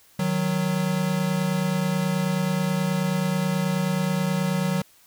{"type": "tone pair together", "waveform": "square", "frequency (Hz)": [155.66, 185], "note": ["D#3", "F#3"], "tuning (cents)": [1, 0], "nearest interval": "minor third", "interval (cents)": 299, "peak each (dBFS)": [-27, -24], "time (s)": [0.19, 4.82], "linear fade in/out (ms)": 5, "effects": ["white hiss -56 dBFS RMS until 5.06 s"]}